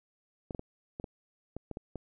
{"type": "clicks", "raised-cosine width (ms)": 2, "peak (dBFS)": -25, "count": 9, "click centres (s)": [0.508, 0.548, 0.594, 0.999, 1.042, 1.566, 1.713, 1.771, 1.957], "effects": []}